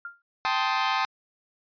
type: tone with exponential decay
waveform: sine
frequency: 1396.9 Hz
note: F6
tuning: in tune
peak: -31 dBFS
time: 0.05-0.22 s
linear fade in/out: 2 ms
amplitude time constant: 36 ms
type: chord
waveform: sawtooth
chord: A half-diminished seventh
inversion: third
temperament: equal with one note detuned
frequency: 784 / 880 / 1046.5 / 1253.2 Hz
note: G5 / A5 / C6 / Eb6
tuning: 0 / 0 / 0 / +12 cents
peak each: -25 / -25 / -24 / -26 dBFS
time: 0.45-1.05 s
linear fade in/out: 0 ms
effects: resampled to 11025 Hz